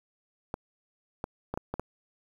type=clicks; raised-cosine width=1 ms; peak=-18 dBFS; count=6; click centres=0.541 / 1.241 / 1.54 / 1.575 / 1.74 / 1.796 s; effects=8-bit